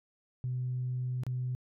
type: tone with dropouts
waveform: sine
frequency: 126.1 Hz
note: B2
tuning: 36 cents sharp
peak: -30 dBFS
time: 0.44-1.55 s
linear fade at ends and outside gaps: 0 ms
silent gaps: 1.235-1.266 s
effects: tanh soft clip ceiling -26 dBFS